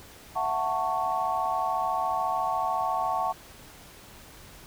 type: chord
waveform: sine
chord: F# minor seventh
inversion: third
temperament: just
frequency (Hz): 666 / 740 / 888 / 1110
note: E5 / F#5 / A5 / C#6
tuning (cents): +18 / 0 / +16 / +2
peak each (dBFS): -34 / -29 / -30 / -30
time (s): 0.35-3.33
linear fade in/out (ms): 20
effects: pink hiss -49 dBFS RMS until 4.66 s